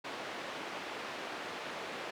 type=band-pass noise; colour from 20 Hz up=pink; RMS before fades=-42 dBFS; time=0.04-2.11 s; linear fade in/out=10 ms; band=370 to 3200 Hz; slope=12 dB/octave; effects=none